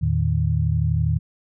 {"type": "tone cluster", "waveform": "sine", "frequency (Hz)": [81.5, 113.5, 154.2], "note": ["E2", "A#2", "D#3"], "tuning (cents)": [-19, -46, -15], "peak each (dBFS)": -22, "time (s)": [0.01, 1.19], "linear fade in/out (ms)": 20, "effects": []}